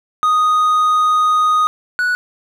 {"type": "tone pair in turn", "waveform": "triangle", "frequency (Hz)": [1243, 1473.1], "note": ["D#6", "F#6"], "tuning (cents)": [-2, -8], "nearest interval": "minor third", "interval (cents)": 294, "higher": "second", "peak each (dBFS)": [-9, -12], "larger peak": "first", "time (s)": [[0.23, 1.67], [1.99, 2.15]], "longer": "first", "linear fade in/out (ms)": 0, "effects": []}